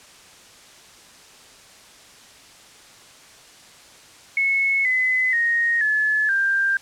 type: tone with pitch steps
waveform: sine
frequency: 2193 / 2023 / 1865.5 / 1720.6 / 1586.9 Hz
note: C#7 / B6 / A#6 / A6 / G6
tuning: -19 / +41 / +1 / -39 / +21 cents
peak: -17 dBFS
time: 4.37-6.77 s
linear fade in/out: 2 ms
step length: 480 ms
effects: white hiss -47 dBFS RMS until 6.81 s + low-pass 8000 Hz 12 dB/octave